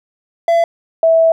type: tone pair in turn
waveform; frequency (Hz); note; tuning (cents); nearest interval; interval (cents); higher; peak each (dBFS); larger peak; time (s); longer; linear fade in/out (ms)
triangle / sine; 674 / 654.1; E5 / E5; +38 / -14; minor second; 52; first; -7; neither; 0.48-0.64 / 1.03-1.32; second; 2
effects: none